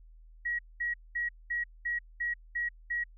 sine tone bursts, 1908 Hz, A#6, 40 cents sharp, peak -29 dBFS, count 8, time 0.45-3.04 s, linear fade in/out 10 ms, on 140 ms, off 210 ms, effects added 40 Hz sine -51 dBFS peak until 3.17 s

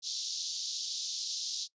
white band-pass noise, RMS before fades -37 dBFS, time 0.02-1.68 s, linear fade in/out 50 ms, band 3600 to 6300 Hz, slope 48 dB/octave, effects noise-tail reverb RT60 0.1 s tail -21 dB re dry + resampled to 16000 Hz

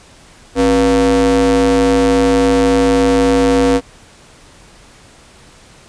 square ring-modulated tone, 107.2 Hz, A2, 45 cents flat, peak -7 dBFS, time 0.55-3.81 s, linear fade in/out 50 ms, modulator 377 Hz, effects pink hiss -43 dBFS RMS until 5.88 s + resampled to 22050 Hz

